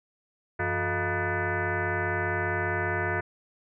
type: tone with frequency modulation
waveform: sine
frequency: 700 Hz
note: F5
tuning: 4 cents sharp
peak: -25 dBFS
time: 0.59-3.21 s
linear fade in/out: 10 ms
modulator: 265 Hz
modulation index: 4.6
effects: none